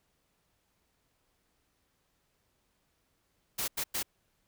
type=noise bursts at uneven times; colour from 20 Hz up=white; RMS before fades=-33 dBFS; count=3; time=3.58-3.68 / 3.77-3.84 / 3.94-4.03 s; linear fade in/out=10 ms; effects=pink hiss -75 dBFS RMS until 4.47 s